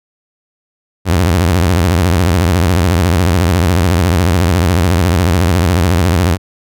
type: tone with vibrato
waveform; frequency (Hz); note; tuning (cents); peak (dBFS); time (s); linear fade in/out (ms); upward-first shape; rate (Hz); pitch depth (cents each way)
sawtooth; 87.6; F2; +6; -5; 1.05-6.38; 50; sine; 14; 190
effects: none